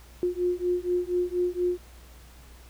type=beating tone pair; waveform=sine; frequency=354.5 / 358.7 Hz; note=F4 / F4; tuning=+26 / +46 cents; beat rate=4.2 Hz; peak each=-27 dBFS; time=0.23-1.78 s; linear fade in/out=0 ms; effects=added 60 Hz sine -48 dBFS peak until 2.69 s + pink hiss -54 dBFS RMS until 2.69 s